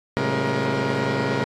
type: tone cluster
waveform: 15% pulse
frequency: 110.6 / 135.2 / 188.3 / 211.5 / 473.5 Hz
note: A2 / C#3 / F#3 / G#3 / A#4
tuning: +9 / -43 / +31 / +32 / +27 cents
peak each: -24 / -18 / -25 / -23 / -20 dBFS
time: 0.17-1.44 s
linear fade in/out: 0 ms
effects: low-pass 4000 Hz 12 dB/octave + AAC 64 kbps